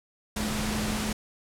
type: tone in noise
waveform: sine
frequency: 213.5 Hz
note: G#3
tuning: 48 cents sharp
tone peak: -30 dBFS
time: 0.36-1.13 s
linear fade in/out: 5 ms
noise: pink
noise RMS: -31 dBFS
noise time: 0.36-1.13 s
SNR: -2 dB
effects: low-pass 11000 Hz 12 dB/octave